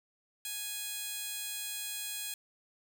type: tone with high-pass filter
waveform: 15% pulse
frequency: 830 Hz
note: G#5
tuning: 1 cent flat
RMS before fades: -39 dBFS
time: 0.45-2.34 s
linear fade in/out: 2 ms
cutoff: 4900 Hz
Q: 0.68
effects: none